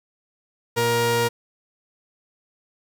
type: tone pair together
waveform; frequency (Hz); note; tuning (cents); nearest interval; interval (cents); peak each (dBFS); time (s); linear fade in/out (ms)
sawtooth; 117.8 / 471.2; A#2 / A#4; +19 / +19; 2 octaves; 2400; -22 / -15; 0.76-1.29; 20
effects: none